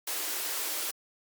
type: high-pass noise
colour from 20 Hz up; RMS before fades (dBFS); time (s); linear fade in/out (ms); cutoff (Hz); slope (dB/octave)
white; -33; 0.07-0.91; 5; 280; 96
effects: Opus 48 kbps